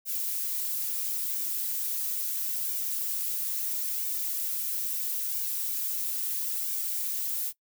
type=noise with flanger; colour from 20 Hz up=violet; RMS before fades=-31 dBFS; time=0.05-7.53 s; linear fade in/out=50 ms; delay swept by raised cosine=1.5 to 6.7 ms; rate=0.75 Hz; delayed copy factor=-0.7; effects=noise-tail reverb RT60 0.1 s tail -20 dB re dry